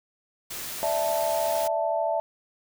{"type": "noise", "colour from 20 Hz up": "white", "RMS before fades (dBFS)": -35, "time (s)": [0.5, 1.68], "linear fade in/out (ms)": 10}
{"type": "chord", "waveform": "sine", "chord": "D suspended second", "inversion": "none", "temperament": "just", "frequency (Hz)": [587.3, 660.7, 881], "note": ["D5", "E5", "A5"], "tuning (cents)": [0, 4, 2], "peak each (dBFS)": [-30, -25, -29], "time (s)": [0.83, 2.2], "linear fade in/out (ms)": 0}
{"effects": []}